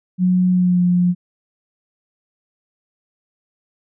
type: tone with pitch glide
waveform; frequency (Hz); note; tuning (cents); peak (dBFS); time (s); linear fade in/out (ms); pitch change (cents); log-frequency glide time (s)
sine; 182.2 to 177.83; F#3 to F3; -26 to +32; -12; 0.18-1.15; 50; -42; 0.51-0.82
effects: none